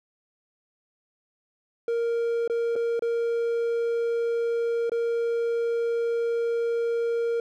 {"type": "tone with dropouts", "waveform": "triangle", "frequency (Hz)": 466.2, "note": "A#4", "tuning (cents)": 0, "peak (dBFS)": -21, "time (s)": [1.88, 7.4], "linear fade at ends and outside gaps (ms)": 2, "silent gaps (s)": [[2.477, 2.498], [2.756, 2.761], [2.994, 3.022], [4.896, 4.918]], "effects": []}